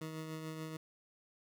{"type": "tone with tremolo", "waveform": "20% pulse", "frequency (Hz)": 158.3, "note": "D#3", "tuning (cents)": 30, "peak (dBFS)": -35, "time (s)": [0.01, 0.77], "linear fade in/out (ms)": 5, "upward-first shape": "triangle", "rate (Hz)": 6.9, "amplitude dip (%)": 40, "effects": []}